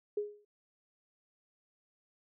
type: tone with exponential decay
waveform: sine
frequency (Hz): 415.3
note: G#4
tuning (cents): 0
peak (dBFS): -28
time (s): 0.17-0.45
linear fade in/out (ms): 5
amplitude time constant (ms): 60
effects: none